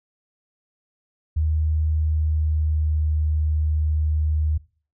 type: tone with pitch glide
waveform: sine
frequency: 77.78 to 76.84 Hz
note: D#2 to D#2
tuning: 0 to -21 cents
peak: -18 dBFS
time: 1.36-4.58 s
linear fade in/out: 10 ms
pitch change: -21 cents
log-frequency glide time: 1.94-3.1 s
effects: noise-tail reverb RT60 0.4 s tail -21 dB re dry